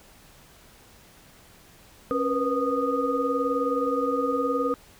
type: tone cluster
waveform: sine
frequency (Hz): 274.3 / 478 / 497.2 / 1236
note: C#4 / A#4 / B4 / D#6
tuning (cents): -18 / +43 / +12 / -12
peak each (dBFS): -28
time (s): 2.11-4.74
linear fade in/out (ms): 0
effects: pink hiss -53 dBFS RMS until 4.99 s